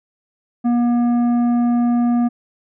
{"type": "tone with tanh clipping", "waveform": "triangle", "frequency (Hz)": 239.6, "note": "A#3", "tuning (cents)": 48, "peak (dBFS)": -15, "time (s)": [0.64, 2.29], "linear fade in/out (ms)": 20, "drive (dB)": 13, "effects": []}